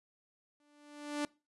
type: tone with exponential growth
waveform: sawtooth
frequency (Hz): 293.7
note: D4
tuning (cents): 0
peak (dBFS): -27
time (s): 0.6-1.25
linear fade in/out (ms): 2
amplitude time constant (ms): 140
effects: noise-tail reverb RT60 0.3 s tail -23 dB re dry + resampled to 24000 Hz